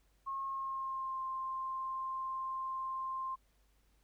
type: tone with pitch glide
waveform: sine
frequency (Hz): 1082 to 1053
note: C#6 to C6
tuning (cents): -42 to +11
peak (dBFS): -36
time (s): 0.26-3.36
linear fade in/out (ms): 20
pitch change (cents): -47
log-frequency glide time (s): 0.45-1.21
effects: added 50 Hz sine -69 dBFS peak until 4.03 s + pink hiss -75 dBFS RMS until 4.03 s